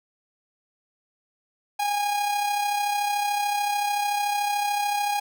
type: tone with amplitude modulation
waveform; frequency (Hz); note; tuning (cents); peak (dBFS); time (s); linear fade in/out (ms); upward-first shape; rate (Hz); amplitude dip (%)
45% pulse; 820; G#5; -22; -21; 1.79-5.2; 10; sine; 33.6; 40
effects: none